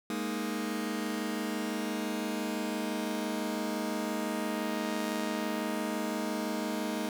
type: chord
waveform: sawtooth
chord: Ab suspended second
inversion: none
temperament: just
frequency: 207.7 / 233.6 / 311.5 Hz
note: Ab3 / Bb3 / Eb4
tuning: 0 / +4 / +2 cents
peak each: -32 dBFS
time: 0.1-7.09 s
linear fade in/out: 2 ms
effects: none